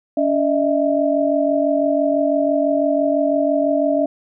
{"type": "tone cluster", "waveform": "sine", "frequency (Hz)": [284.7, 612, 658], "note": ["C#4", "D#5", "E5"], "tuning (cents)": [46, -29, -3], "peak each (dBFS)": -19, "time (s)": [0.17, 4.06], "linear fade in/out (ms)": 5, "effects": []}